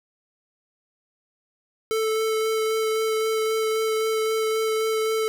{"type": "tone with vibrato", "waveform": "square", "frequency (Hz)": 440, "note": "A4", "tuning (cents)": 0, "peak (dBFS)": -22, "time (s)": [1.91, 5.28], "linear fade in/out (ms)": 0, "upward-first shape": "sine", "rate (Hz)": 3.8, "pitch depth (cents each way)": 10, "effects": []}